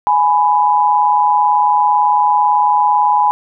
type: tone pair together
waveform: sine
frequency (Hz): 835 / 993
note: G#5 / B5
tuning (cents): +9 / +9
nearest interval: minor third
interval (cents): 300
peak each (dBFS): -12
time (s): 0.07-3.31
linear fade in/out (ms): 0
effects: none